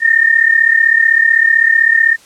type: tone pair together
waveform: sine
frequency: 1803.2 / 1839 Hz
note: A6 / A#6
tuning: +42 / -24 cents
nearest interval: unison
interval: 34 cents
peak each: -10 dBFS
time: 0-2.17 s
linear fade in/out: 50 ms
effects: white hiss -44 dBFS RMS until 2.25 s + low-pass 9000 Hz 12 dB/octave